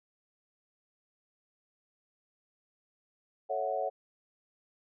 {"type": "chord", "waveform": "sine", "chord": "F# minor seventh", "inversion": "first", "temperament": "equal", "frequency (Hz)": [440, 554.4, 659.3, 740], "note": ["A4", "C#5", "E5", "F#5"], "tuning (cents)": [0, 0, 0, 0], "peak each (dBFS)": [-39, -34, -36, -34], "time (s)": [3.49, 3.9], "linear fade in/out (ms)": 20, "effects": []}